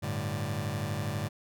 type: chord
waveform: sawtooth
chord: G suspended second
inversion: none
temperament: just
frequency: 98 / 110.25 / 147 Hz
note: G2 / A2 / D3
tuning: 0 / +4 / +2 cents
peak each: -31 dBFS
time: 0.02-1.29 s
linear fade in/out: 20 ms
effects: none